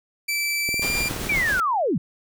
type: tone with pitch glide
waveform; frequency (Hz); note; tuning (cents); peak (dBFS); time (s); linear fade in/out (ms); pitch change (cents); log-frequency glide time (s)
sawtooth; 2324 to 2380; D7 to D7; -19 to +22; -19; 0.28-1.09; 10; +41; 0.68-0.91
type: click train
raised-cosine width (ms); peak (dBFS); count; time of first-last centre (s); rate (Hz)
2; -19; 14; 0.69-1.374; 19
type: noise with tremolo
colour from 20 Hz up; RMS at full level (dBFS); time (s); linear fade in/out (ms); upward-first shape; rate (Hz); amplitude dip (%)
pink; -29; 0.82-1.6; 0; sine; 7.7; 30
type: linear sweep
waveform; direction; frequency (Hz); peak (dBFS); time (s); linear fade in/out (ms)
sine; down; 2390 to 126.7; -19; 1.29-1.98; 5
effects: none